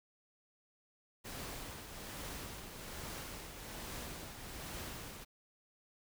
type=noise with tremolo; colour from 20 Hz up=pink; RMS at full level=-44 dBFS; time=1.24-5.25 s; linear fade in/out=20 ms; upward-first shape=triangle; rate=1.2 Hz; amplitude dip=50%; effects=none